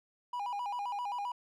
triangle tone with vibrato, 891 Hz, A5, 22 cents sharp, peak -32 dBFS, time 0.33-1.32 s, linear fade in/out 5 ms, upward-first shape square, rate 7.6 Hz, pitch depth 160 cents each way, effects none

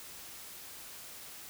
silence, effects white hiss -48 dBFS RMS until 1.49 s

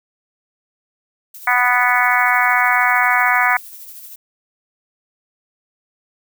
violet noise with tremolo, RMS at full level -35 dBFS, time 1.34-4.16 s, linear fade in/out 5 ms, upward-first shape sine, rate 13 Hz, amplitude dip 40%
harmonic tone, 246.9 Hz, B3, in tune, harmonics 3 / 4 / 5 / 6 / 7 / 8 / 9, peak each -20 / -20 / -20 / -20 / -20 / -20 / -20 dBFS, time 1.47-3.57 s, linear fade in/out 5 ms
effects none

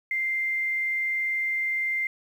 sine tone with quantisation, 2093 Hz, C7, in tune, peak -24 dBFS, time 0.11-2.07 s, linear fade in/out 2 ms, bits 9, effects none

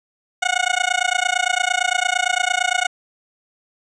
15% pulse tone with amplitude modulation, 729 Hz, F#5, 26 cents flat, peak -7 dBFS, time 0.42-2.87 s, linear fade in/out 10 ms, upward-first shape sine, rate 28.8 Hz, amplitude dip 100%, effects resampled to 22050 Hz

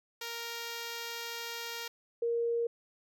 5% pulse / sine tone pair in turn, 466.2 / 468 Hz, A#4 / A#4, 0 / +7 cents, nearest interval unison, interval 7 cents, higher second, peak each -26 / -28 dBFS, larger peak first, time 0.21-1.88 / 2.22-2.67 s, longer first, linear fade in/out 5 ms, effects none

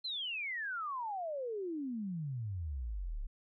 sine exponential sweep, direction down, 4198 to 31.57 Hz, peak -36 dBFS, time 0.04-3.27 s, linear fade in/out 10 ms, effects none

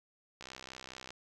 click train, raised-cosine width 0.2 ms, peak -28 dBFS, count 46, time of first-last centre 0.41-1.106 s, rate 64.7 Hz, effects none

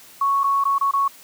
sine tone with dropouts, 1108.7 Hz, C#6, in tune, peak -16 dBFS, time 0.21-1.08 s, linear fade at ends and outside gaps 5 ms, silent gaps 0.435-0.44 / 0.64-0.652 / 0.783-0.81 / 0.912-0.935 s, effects white hiss -46 dBFS RMS until 1.23 s + high-pass 100 Hz 12 dB/octave

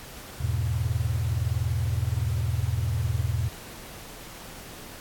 sine chord, E major, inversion none, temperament equal, 82.41 / 103.83 / 123.47 Hz, E2 / G#2 / B2, 0 / 0 / 0 cents, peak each -28 dBFS, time 0.4-3.49 s, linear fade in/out 10 ms, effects pink hiss -43 dBFS RMS until 5 s + AAC 64 kbps

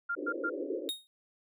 sine tone bursts, 1396.9 Hz, F6, in tune, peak -30 dBFS, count 3, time 0.09-0.499 s, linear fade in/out 10 ms, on 63 ms, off 110 ms
pink band-pass noise, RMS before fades -37 dBFS, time 0.16-0.9 s, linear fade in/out 20 ms, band 280 to 560 Hz, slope 96 dB/octave
45% pulse tone with exponential decay, 3729 Hz, A#7, in tune, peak -29 dBFS, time 0.89-1.07 s, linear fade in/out 0 ms, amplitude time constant 39 ms
effects none

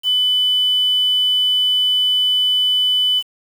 sine tone with quantisation, 3000 Hz, F#7, 23 cents sharp, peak -13 dBFS, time 0.03-3.23 s, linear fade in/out 50 ms, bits 6, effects none

